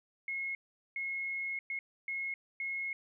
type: tone bursts at uneven times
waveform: sine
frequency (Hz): 2167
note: C#7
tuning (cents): -40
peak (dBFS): -34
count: 5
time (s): 0.28-0.55 / 0.96-1.59 / 1.7-1.79 / 2.08-2.34 / 2.6-2.93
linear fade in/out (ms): 2
effects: none